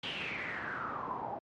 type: noise with low-pass filter sweep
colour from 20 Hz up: pink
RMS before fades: -38 dBFS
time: 0.03-1.39 s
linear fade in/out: 5 ms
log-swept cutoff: 3200 to 750 Hz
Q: 6.9
effects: high-pass 150 Hz 12 dB/octave + MP3 48 kbps